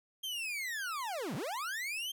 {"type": "linear two-way sweep", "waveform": "40% pulse", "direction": "down then up", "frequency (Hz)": [3204, 120, 3204], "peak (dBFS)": -35, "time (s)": [0.23, 2.12], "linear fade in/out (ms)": 10, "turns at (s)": 1.35, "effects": []}